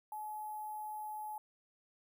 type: tone with sample-and-hold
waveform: sine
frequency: 852 Hz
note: G#5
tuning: 44 cents sharp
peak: -40 dBFS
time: 0.12-1.38 s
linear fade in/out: 2 ms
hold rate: 11025 Hz
effects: none